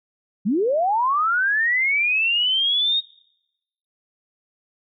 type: linear sweep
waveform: sine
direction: up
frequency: 174.61 to 3749 Hz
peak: -17 dBFS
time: 0.45-3.01 s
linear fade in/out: 20 ms
effects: noise-tail reverb RT60 0.9 s tail -25 dB re dry